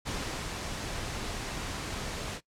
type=noise with ADSR envelope; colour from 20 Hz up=pink; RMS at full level=-34 dBFS; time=0.05-2.41 s; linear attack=26 ms; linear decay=420 ms; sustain=-2 dB; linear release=65 ms; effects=noise-tail reverb RT60 0.1 s tail -20 dB re dry + low-pass 8000 Hz 12 dB/octave